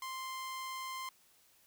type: tone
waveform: sawtooth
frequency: 1046.5 Hz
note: C6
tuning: in tune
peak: -36 dBFS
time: 0.02-1.09 s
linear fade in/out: 2 ms
effects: white hiss -67 dBFS RMS until 1.66 s